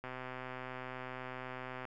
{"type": "click train", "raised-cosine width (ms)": 0.5, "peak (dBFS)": -28, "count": 233, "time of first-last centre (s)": [0.04, 1.853], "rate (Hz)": 128, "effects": []}